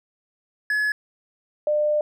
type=tone pair in turn; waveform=triangle / sine; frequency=1700 / 599.7 Hz; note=G#6 / D5; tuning=+40 / +36 cents; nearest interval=octave + tritone; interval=1804 cents; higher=first; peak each=-18 dBFS; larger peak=neither; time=0.7-0.92 / 1.67-2.01 s; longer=second; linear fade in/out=2 ms; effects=none